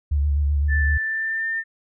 sine tone with vibrato, 72.3 Hz, D2, 27 cents flat, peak -17 dBFS, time 0.11-0.98 s, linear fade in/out 10 ms, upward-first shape square, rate 7.8 Hz, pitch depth 36 cents each way
sine tone with pitch glide, 1761 to 1803.2 Hz, A6 to A6, +1 to +42 cents, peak -22 dBFS, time 0.68-1.64 s, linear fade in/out 50 ms, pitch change +41 cents, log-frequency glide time 0.96-1.52 s
effects none

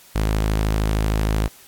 sawtooth tone, 53.1 Hz, G#1, 39 cents sharp, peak -14 dBFS, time 0.15-1.48 s, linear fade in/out 10 ms, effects white hiss -48 dBFS RMS until 1.67 s + AAC 64 kbps

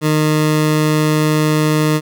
20% pulse tone, 153.7 Hz, D#3, 21 cents flat, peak -7 dBFS, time 0.01-2.01 s, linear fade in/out 50 ms, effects none

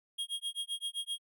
square tone with tremolo, 3260 Hz, G#7, 33 cents flat, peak -33 dBFS, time 0.18-1.19 s, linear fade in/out 10 ms, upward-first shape sine, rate 7.7 Hz, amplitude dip 100%, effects none

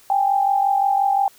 sine tone pair together, 789 / 834.7 Hz, G5 / G#5, +11 / +9 cents, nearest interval minor second, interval 98 cents, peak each -16 / -22 dBFS, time 0.1-1.28 s, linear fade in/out 2 ms, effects white hiss -51 dBFS RMS until 1.38 s

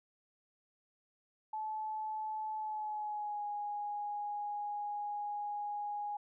sine tone with pitch glide, 865 to 826.9 Hz, A5 to G#5, -30 to -8 cents, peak -36 dBFS, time 1.53-6.17 s, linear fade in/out 5 ms, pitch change -78 cents, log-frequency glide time 2.57-3.45 s, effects none

